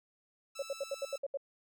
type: tone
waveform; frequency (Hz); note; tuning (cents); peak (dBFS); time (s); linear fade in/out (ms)
10% pulse; 1318.5; E6; 0; -38; 0.55-1.18; 10
type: tone bursts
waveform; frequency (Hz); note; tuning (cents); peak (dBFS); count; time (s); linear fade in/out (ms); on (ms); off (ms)
sine; 554.4; C#5; 0; -32; 8; 0.59-1.373; 5; 34; 73
effects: none